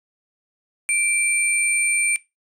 sine tone pair together, 2349 / 8869 Hz, D7 / C#9, 0 / 0 cents, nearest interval octave + major seventh, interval 2300 cents, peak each -20 dBFS, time 0.89-2.16 s, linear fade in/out 0 ms, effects noise-tail reverb RT60 0.2 s tail -19 dB re dry + tanh soft clip ceiling -11 dBFS

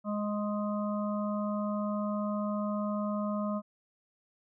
harmonic tone with a mistuned harmonic, 207.7 Hz, G#3, in tune, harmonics 1 / 3 / 5 / 6, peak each -31 / -36 / -41 / -41 dBFS, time 0.04-3.62 s, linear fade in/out 50 ms, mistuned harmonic 5, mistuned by +15 cents, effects none

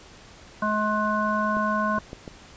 harmonic tone, 212.3 Hz, G#3, 38 cents sharp, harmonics 1 / 3 / 5 / 7, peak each -27 / -29 / -25 / -29 dBFS, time 0.62-1.99 s, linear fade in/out 5 ms
clicks, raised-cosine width 2 ms, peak -22 dBFS, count 4, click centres 1.569 / 1.981 / 2.131 / 2.278 s
effects pink hiss -48 dBFS RMS until 2.56 s + resampled to 16000 Hz

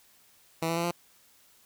10% pulse tone with pitch steps, 163.6 / 166.65 / 169.76 / 172.93 Hz, E3 / E3 / F3 / F3, -13 / +19 / -49 / -17 cents, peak -19 dBFS, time 0.62-0.912 s, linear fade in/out 5 ms, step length 73 ms, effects white hiss -61 dBFS RMS until 1.65 s

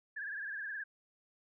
sine tone with vibrato, 1661.2 Hz, G#6, in tune, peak -38 dBFS, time 0.16-0.84 s, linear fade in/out 10 ms, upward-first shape triangle, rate 19 Hz, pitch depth 110 cents each way, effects none

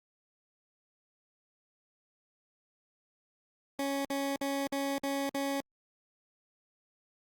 20% pulse tone bursts, 277.2 Hz, C#4, in tune, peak -26 dBFS, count 6, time 3.79-5.605 s, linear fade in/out 2 ms, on 260 ms, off 51 ms, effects Opus 48 kbps

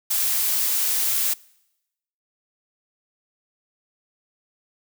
blue noise, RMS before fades -22 dBFS, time 0.1-1.34 s, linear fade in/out 10 ms, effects noise-tail reverb RT60 0.9 s tail -24 dB re dry

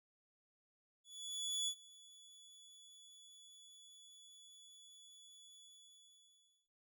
25% pulse tone with ADSR envelope, 3419 Hz, G#7, 50 cents sharp, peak -32 dBFS, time 1.04-6.69 s, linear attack 640 ms, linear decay 66 ms, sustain -23 dB, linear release 1100 ms, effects noise-tail reverb RT60 0.1 s tail -24 dB re dry

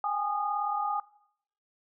sine tone cluster, 793 / 831 / 1228 Hz, G5 / G#5 / D#6, +20 / +1 / -23 cents, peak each -35 / -30 / -31 dBFS, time 0.04-1 s, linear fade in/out 2 ms, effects noise-tail reverb RT60 0.7 s tail -21 dB re dry

